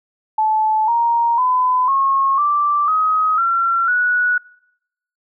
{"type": "tone with pitch steps", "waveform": "sine", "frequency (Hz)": [868, 935.7, 1008.7, 1087.3, 1172.1, 1263.5, 1362, 1468.3], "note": ["A5", "A#5", "B5", "C#6", "D6", "D#6", "F6", "F#6"], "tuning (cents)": [-24, 6, 36, -34, -4, 26, -44, -14], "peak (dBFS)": -13, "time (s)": [0.38, 4.38], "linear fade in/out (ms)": 5, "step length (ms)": 500, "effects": ["noise-tail reverb RT60 0.8 s tail -23 dB re dry"]}